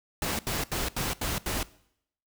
pink noise bursts, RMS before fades -30 dBFS, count 6, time 0.22-1.63 s, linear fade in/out 2 ms, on 170 ms, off 78 ms, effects noise-tail reverb RT60 0.7 s tail -20 dB re dry

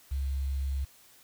sine tone with quantisation, 68 Hz, C#2, 33 cents flat, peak -28 dBFS, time 0.11-0.85 s, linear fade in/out 10 ms, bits 9, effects white hiss -58 dBFS RMS until 1.23 s

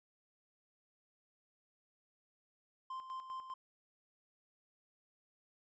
triangle tone with tremolo, 1044 Hz, C6, 4 cents flat, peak -39 dBFS, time 2.9-3.54 s, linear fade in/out 5 ms, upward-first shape square, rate 5 Hz, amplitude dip 60%, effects resampled to 16000 Hz

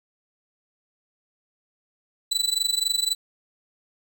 35% pulse tone with amplitude modulation, 3976 Hz, B7, 11 cents sharp, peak -16 dBFS, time 2.31-3.15 s, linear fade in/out 10 ms, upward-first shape sine, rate 23.8 Hz, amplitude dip 90%, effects none

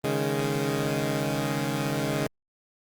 15% pulse chord, C# suspended second, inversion none, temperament equal, 138.59 / 155.56 / 207.7 Hz, C#3 / D#3 / G#3, 0 / 0 / 0 cents, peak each -22 / -24 / -25 dBFS, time 0.04-2.27 s, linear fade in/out 2 ms, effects Opus 32 kbps

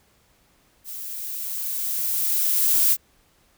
violet noise with level ramp, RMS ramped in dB -35 to -17 dBFS, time 0.84-2.97 s, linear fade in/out 50 ms, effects pink hiss -61 dBFS RMS until 3.57 s

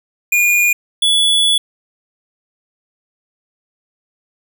square tone pair in turn, 2431 / 3420 Hz, D#7 / A7, -41 / -50 cents, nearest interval tritone, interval 591 cents, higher second, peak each -11 dBFS, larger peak neither, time 0.32-0.73 / 1.02-1.58 s, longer second, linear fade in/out 5 ms, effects none

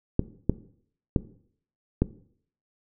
clicks, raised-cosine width 3 ms, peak -7 dBFS, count 4, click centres 0.194 / 0.496 / 1.162 / 2.02 s, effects noise-tail reverb RT60 0.6 s tail -17 dB re dry

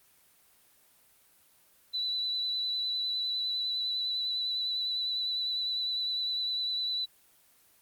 sine tone with vibrato, 3972 Hz, B7, 9 cents sharp, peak -29 dBFS, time 1.93-7.06 s, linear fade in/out 20 ms, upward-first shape sine, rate 9.9 Hz, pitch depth 22 cents each way, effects white hiss -63 dBFS RMS until 7.81 s + Opus 32 kbps

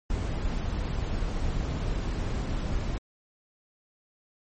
brown noise, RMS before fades -29 dBFS, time 0.1-2.98 s, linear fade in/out 2 ms, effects MP3 32 kbps

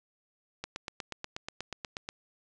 click train, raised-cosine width 0.2 ms, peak -19 dBFS, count 13, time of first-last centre 0.64-2.089 s, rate 8.28 Hz, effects resampled to 22050 Hz

